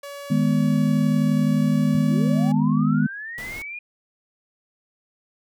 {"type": "tone with pitch glide", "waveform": "sawtooth", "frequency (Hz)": [567, 570.6], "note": ["C#5", "C#5"], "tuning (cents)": [39, 50], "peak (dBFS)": -30, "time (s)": [0.03, 2.52], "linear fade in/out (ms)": 5, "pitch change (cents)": 11, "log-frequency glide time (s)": [1.42, 2.25]}
{"type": "chord", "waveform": "sine", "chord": "G# minor", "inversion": "second", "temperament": "equal", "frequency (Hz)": [155.56, 207.7, 246.9], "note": ["D#3", "G#3", "B3"], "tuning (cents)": [0, 0, 0], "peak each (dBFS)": -21, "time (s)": [0.3, 3.07], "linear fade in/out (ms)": 10}
{"type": "linear sweep", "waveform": "sine", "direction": "up", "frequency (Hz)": [82.7, 2456], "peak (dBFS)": -31, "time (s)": [1.94, 3.79], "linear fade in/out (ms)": 5}
{"type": "noise", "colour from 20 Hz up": "pink", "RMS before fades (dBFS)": -39, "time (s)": [3.38, 3.62], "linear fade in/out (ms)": 0}
{"effects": []}